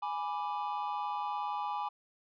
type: chord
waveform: triangle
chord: G# diminished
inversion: none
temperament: equal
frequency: 830.6 / 987.8 / 1174.7 Hz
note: G#5 / B5 / D6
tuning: 0 / 0 / 0 cents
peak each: -34 / -36 / -38 dBFS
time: 0.02-1.89 s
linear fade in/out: 10 ms
effects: resampled to 11025 Hz

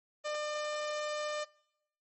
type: tone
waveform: sawtooth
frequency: 600 Hz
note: D5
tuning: 37 cents sharp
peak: -30 dBFS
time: 0.24-1.45 s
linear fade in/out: 20 ms
effects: noise-tail reverb RT60 0.8 s tail -22 dB re dry + MP3 32 kbps

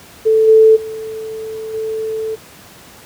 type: tone with level steps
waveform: sine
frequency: 440.2 Hz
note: A4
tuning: 1 cent sharp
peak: -8 / -4 / -23 / -18 dBFS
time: 0.25-2.36 s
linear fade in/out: 20 ms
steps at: 0.47 / 0.75 / 1.73 s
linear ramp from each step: 20 ms
effects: pink hiss -40 dBFS RMS until 3.05 s + high-pass 80 Hz 12 dB/octave

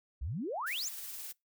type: exponential sweep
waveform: sine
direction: up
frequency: 55.8 to 7710 Hz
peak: -34 dBFS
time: 0.21-0.89 s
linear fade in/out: 10 ms
type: noise with tremolo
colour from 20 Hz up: blue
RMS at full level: -42 dBFS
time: 0.66-1.33 s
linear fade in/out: 20 ms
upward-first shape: triangle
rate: 19 Hz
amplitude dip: 30%
effects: noise-tail reverb RT60 0.2 s tail -25 dB re dry

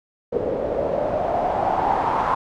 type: noise with low-pass filter sweep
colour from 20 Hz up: white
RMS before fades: -22 dBFS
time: 0.32-2.35 s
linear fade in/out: 10 ms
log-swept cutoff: 470 to 1000 Hz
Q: 5.4
effects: none

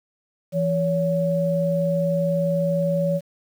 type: tone pair together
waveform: sine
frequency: 168.12 / 564 Hz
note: E3 / C#5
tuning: +34 / +30 cents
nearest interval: octave + major sixth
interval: 2096 cents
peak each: -22 / -21 dBFS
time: 0.52-3.21 s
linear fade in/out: 50 ms
effects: 8-bit

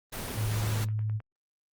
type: noise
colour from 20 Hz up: pink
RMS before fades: -36 dBFS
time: 0.12-0.85 s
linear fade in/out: 10 ms
type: tone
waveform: sine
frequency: 107.6 Hz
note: A2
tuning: 38 cents flat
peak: -27 dBFS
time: 0.34-1.21 s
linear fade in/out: 50 ms
type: click train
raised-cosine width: 0.5 ms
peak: -35 dBFS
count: 7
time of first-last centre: 0.57-1.203 s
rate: 9.48 Hz
effects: Opus 24 kbps

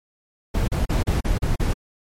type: noise bursts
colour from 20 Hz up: brown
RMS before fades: -20 dBFS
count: 7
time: 0.54-1.736 s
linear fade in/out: 10 ms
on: 140 ms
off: 36 ms
effects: MP3 64 kbps

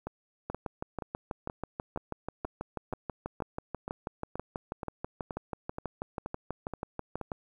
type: two click trains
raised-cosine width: 1 ms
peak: -20 / -22 dBFS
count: 43 / 16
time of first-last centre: 0.5-7.318 / 0.07-7.213 s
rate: 6.16 / 2.1 Hz
effects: 10-bit

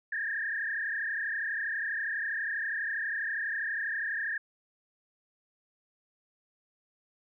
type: tone with frequency modulation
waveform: sine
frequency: 1732 Hz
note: A6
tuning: 28 cents flat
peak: -30 dBFS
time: 0.12-4.38 s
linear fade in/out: 5 ms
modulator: 32.3 Hz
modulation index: 3.4
effects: none

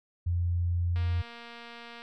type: tone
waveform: sine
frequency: 86.9 Hz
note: F2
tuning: 8 cents flat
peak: -25 dBFS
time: 0.26-1.22 s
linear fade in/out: 10 ms
type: click train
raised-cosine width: 0.3 ms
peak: -30 dBFS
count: 250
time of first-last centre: 0.96-2.02 s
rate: 235 Hz
effects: none

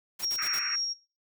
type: noise bursts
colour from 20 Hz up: white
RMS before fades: -39 dBFS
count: 4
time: 0.19-0.594 s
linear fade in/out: 10 ms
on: 65 ms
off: 48 ms
type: tone with tremolo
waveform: sine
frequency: 5588 Hz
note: F8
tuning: in tune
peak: -27 dBFS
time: 0.22-0.94 s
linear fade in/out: 20 ms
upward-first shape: square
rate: 4 Hz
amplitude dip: 25%
type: band-pass noise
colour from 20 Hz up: pink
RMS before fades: -36 dBFS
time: 0.38-0.76 s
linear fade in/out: 10 ms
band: 1200 to 2600 Hz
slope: 96 dB/octave
effects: noise-tail reverb RT60 0.3 s tail -19 dB re dry

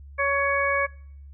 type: harmonic tone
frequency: 559 Hz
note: C#5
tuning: 14 cents sharp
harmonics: 1 / 2 / 3 / 4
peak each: -26 / -26 / -26 / -26 dBFS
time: 0.18-0.87 s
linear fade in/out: 20 ms
effects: noise-tail reverb RT60 0.6 s tail -23 dB re dry + added 70 Hz sine -41 dBFS peak until 1.33 s

